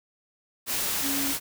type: tone in noise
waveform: sine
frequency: 277.2 Hz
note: C#4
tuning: in tune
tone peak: -30 dBFS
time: 1.01-1.35 s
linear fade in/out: 50 ms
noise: white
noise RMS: -28 dBFS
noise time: 0.66-1.4 s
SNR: -5 dB
effects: none